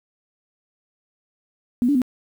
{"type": "tone with pitch steps", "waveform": "sine", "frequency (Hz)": [243.3, 287.9, 251.7], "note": ["B3", "D4", "B3"], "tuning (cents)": [-26, -34, 33], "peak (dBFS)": -15, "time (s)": [1.82, 2.018], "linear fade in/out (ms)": 0, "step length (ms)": 66, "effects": ["8-bit"]}